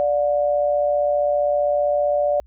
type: tone pair together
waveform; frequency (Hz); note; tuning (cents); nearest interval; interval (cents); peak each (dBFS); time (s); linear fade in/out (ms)
sine; 585.7 / 721; D5 / F#5; -5 / -45; major third; 360; -17 / -24; 0-2.4; 0
effects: added 60 Hz sine -47 dBFS peak until 2.46 s